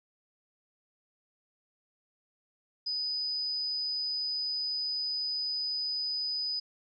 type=tone; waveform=sine; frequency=4986 Hz; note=D#8; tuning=3 cents sharp; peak=-30 dBFS; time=2.86-6.6 s; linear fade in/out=10 ms; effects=none